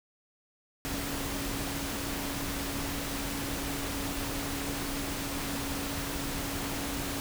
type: tone in noise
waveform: sine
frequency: 279.2 Hz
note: C#4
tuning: 13 cents sharp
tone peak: -38 dBFS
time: 0.85-7.2 s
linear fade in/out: 0 ms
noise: pink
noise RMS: -35 dBFS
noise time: 0.85-7.2 s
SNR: -6 dB
effects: none